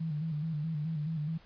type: tone with vibrato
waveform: sine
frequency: 155.56 Hz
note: D#3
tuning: in tune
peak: -31 dBFS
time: 0-1.38 s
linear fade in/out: 10 ms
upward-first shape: square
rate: 4.7 Hz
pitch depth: 71 cents each way
effects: pink hiss -60 dBFS RMS until 1.45 s + resampled to 11025 Hz